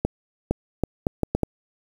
accelerating click train, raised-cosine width 2 ms, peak -7 dBFS, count 7, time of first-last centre 0.05-1.433 s, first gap 460 ms, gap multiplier 0.71, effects 7-bit

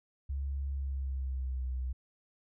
sine tone with pitch glide, 69 to 63.64 Hz, C#2 to C2, -7 to -47 cents, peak -32 dBFS, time 0.29-1.93 s, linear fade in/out 10 ms, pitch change -140 cents, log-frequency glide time 0.71-1.65 s, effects none

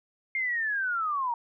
sine linear sweep, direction down, 2134 to 917 Hz, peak -26 dBFS, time 0.35-1.34 s, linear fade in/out 2 ms, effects none

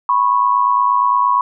sine tone pair together, 987.8 / 1096.4 Hz, B5 / C#6, 0 / -19 cents, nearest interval major second, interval 181 cents, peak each -14 dBFS, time 0.09-1.41 s, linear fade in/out 2 ms, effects none

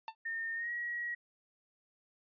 45% pulse tone with exponential decay, 892 Hz, A5, 23 cents sharp, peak -35 dBFS, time 0.08-0.15 s, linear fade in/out 1 ms, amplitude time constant 15 ms
sine tone with pitch glide, 1823 to 1908.1 Hz, A#6 to A#6, -39 to +40 cents, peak -35 dBFS, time 0.25-1.15 s, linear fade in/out 10 ms, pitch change +79 cents, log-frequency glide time 0.55-0.71 s
effects resampled to 11025 Hz

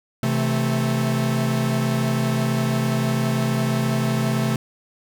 45% pulse chord, A minor, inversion first, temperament equal with one note detuned, 130.81 / 162.73 / 220 Hz, C3 / E3 / A3, 0 / -22 / 0 cents, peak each -22 / -28 / -23 dBFS, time 0.23-4.56 s, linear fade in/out 2 ms, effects none

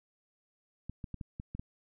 clicks, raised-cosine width 5 ms, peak -27 dBFS, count 7, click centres 0.896 / 1.042 / 1.143 / 1.212 / 1.399 / 1.55 / 1.595 s, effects none

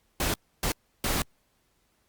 pink noise bursts at uneven times, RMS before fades -27 dBFS, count 3, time 0.2-0.34 / 0.63-0.72 / 1.04-1.22 s, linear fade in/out 2 ms, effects pink hiss -70 dBFS RMS until 2.08 s + Opus 48 kbps

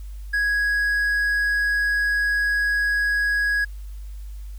triangle tone, 1661 Hz, G#6, in tune, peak -17 dBFS, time 0.33-3.65 s, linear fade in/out 10 ms, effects added 50 Hz sine -32 dBFS peak until 4.58 s + white hiss -56 dBFS RMS until 4.58 s

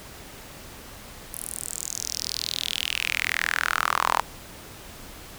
sawtooth tone with high-pass filter sweep, 41 Hz, E1, 9 cents flat, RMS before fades -28 dBFS, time 1.33-4.21 s, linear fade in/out 0 ms, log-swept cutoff 11000 to 920 Hz, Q 4.5, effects pink hiss -43 dBFS RMS until 5.38 s

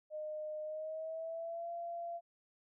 sine tone with pitch glide, 613 to 684.1 Hz, D#5 to F5, -26 to -36 cents, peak -39 dBFS, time 0.1-2.21 s, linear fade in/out 50 ms, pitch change +190 cents, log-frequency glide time 0.63-1.71 s, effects none

